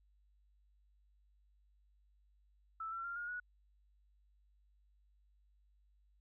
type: tone with pitch steps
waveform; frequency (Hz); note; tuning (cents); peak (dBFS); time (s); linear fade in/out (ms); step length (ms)
sine; 1318.5 / 1353.2 / 1388.9 / 1425.4 / 1463; E6 / E6 / F6 / F6 / F#6; 0 / +45 / -10 / +35 / -20; -40; 2.8-3.4; 5; 120
effects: added 50 Hz sine -68 dBFS peak until 6.2 s